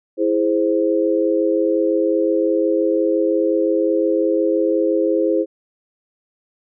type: chord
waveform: sine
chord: E augmented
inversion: none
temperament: equal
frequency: 329.6 / 415.3 / 523.3 Hz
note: E4 / G#4 / B#4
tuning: 0 / 0 / 0 cents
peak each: -18 / -20 / -19 dBFS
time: 0.17-5.46 s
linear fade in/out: 50 ms
effects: none